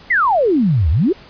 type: exponential two-way sweep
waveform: sine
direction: down then up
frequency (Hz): 2126 to 69.3 to 430.8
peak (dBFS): -11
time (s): 0.1-1.13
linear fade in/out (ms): 10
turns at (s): 0.9
effects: pink hiss -42 dBFS RMS until 1.29 s + resampled to 11025 Hz